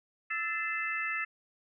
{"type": "harmonic tone with a mistuned harmonic", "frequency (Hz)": 439.6, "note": "A4", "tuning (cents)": -2, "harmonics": [3, 4, 5, 6], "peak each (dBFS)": [-38, -35, -36, -37], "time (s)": [0.3, 1.25], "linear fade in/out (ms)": 10, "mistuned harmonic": 5, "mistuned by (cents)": -110, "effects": []}